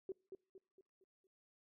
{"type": "tone with echo", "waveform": "sine", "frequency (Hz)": 380, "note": "F#4", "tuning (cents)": 46, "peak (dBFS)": -40, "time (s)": [0.09, 0.12], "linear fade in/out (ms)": 2, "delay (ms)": 230, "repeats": 5, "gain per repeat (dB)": -7, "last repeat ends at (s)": 1.27, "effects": ["noise-tail reverb RT60 0.4 s tail -26 dB re dry"]}